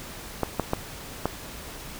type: clicks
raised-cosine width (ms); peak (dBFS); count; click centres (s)
1; -9; 4; 0.433 / 0.597 / 0.734 / 1.256
effects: pink hiss -40 dBFS RMS until 1.99 s